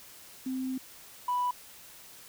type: tone pair in turn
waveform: sine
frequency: 260 / 986.7 Hz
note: C4 / B5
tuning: -11 / -2 cents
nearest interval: octave + major seventh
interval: 2309 cents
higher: second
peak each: -30 / -25 dBFS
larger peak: second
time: 0.46-0.78 / 1.28-1.51 s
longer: first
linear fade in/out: 5 ms
effects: tanh soft clip ceiling -23 dBFS + white hiss -51 dBFS RMS until 2.28 s